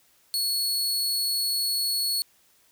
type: tone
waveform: sawtooth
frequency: 4376 Hz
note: C#8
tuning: 23 cents flat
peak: -21 dBFS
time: 0.34-2.22 s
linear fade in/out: 0 ms
effects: white hiss -62 dBFS RMS until 2.71 s